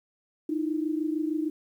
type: tone pair together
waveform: sine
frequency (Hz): 306.7 / 333.2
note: D#4 / E4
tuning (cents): -25 / +19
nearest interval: minor second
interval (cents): 144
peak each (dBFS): -27 / -31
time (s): 0.49-1.5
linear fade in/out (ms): 5
effects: 10-bit